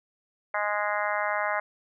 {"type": "harmonic tone", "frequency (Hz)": 207.7, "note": "G#3", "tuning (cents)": 0, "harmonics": [3, 4, 5, 6, 7, 8, 9, 10], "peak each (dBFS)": [-31, -32, -33, -34, -34, -35, -36, -36], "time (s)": [0.54, 1.6], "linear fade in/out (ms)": 5, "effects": []}